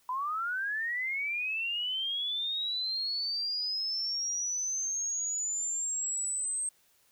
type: linear sweep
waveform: sine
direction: up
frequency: 987.8 to 8372 Hz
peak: -30 dBFS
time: 0.09-6.69 s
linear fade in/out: 2 ms
effects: white hiss -67 dBFS RMS until 7.11 s